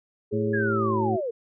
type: tone with pitch glide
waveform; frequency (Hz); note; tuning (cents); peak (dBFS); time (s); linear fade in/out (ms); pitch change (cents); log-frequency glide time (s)
sine; 415.3 to 376.5; G#4 to F#4; 0 to +30; -26; 0.31-1.21; 20; -170; 0.42-1.01
type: harmonic tone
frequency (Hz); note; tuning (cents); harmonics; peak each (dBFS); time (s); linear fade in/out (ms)
110; A2; 0; 1 / 2 / 3 / 4 / 5; -29 / -28 / -32 / -43 / -35; 0.32-1.17; 20
type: linear sweep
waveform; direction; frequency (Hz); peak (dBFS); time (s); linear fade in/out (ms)
sine; down; 1689 to 440; -26; 0.53-1.31; 10
effects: none

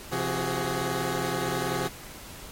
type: tone cluster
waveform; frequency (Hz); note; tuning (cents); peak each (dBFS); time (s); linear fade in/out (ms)
15% pulse; 131.7 / 172.1 / 373.9 / 416.2; C3 / F3 / F#4 / G#4; +12 / -25 / +18 / +4; -26; 0.11-1.89; 20
effects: pink hiss -43 dBFS RMS until 2.51 s + MP3 64 kbps

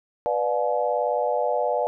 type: chord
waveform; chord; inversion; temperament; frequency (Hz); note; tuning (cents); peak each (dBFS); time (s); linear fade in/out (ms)
sine; B diminished seventh; none; just; 493.9 / 592.7 / 711.2 / 853.4; B4 / D5 / F5 / Ab5; 0 / +16 / +31 / +47; -26 / -25 / -27 / -28; 0.26-1.87; 0
effects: none

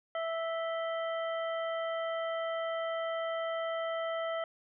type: harmonic tone with a mistuned harmonic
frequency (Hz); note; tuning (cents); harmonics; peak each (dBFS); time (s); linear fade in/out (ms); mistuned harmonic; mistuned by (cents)
658; E5; -3; 1 / 2 / 3 / 5; -33 / -39 / -43 / -47; 0.15-4.44; 2; 5; -94
effects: none

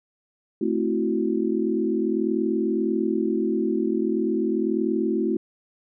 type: chord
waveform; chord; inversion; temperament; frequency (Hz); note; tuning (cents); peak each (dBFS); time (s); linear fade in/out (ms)
sine; F# half-diminished seventh; first; equal; 220 / 261.6 / 329.6 / 370; A3 / C4 / E4 / F#4; 0 / 0 / 0 / 0; -26 / -29 / -25 / -26; 0.61-5.37; 5
effects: none

